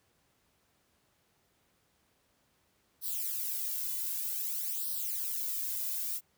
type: noise with flanger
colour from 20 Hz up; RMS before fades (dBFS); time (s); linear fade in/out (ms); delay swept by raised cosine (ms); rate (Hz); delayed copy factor
violet; -35; 3.01-6.21; 50; 0.21 to 2.01; 0.53; +0.85
effects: pink hiss -72 dBFS RMS until 6.37 s + high-pass 60 Hz 12 dB/octave